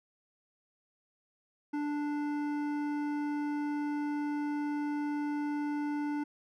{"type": "tone with hard clipping", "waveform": "sine", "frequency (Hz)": 293.7, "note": "D4", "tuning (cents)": 0, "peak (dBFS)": -33, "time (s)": [1.73, 6.24], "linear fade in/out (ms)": 10, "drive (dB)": 12, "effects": []}